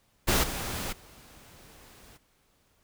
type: noise with level steps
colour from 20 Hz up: pink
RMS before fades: -24 / -34 / -53 dBFS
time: 0.27-2.18 s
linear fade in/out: 20 ms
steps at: 0.43 / 0.92 s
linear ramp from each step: 10 ms
effects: pink hiss -68 dBFS RMS until 2.83 s